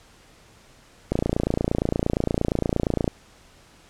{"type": "click train", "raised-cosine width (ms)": 2, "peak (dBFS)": -8, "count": 57, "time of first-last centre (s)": [1.12, 3.078], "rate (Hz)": 28.6, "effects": ["pink hiss -53 dBFS RMS until 3.89 s", "low-pass 9000 Hz 12 dB/octave"]}